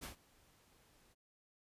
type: noise with ADSR envelope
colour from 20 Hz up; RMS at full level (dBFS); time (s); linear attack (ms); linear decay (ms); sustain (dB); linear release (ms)
pink; -45; 0.01-1.15; 25; 120; -24; 31
effects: resampled to 32000 Hz